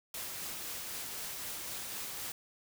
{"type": "noise with tremolo", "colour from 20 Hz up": "white", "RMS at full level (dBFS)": -40, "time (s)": [0.14, 2.32], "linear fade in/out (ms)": 2, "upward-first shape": "triangle", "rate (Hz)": 3.9, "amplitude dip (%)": 25, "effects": []}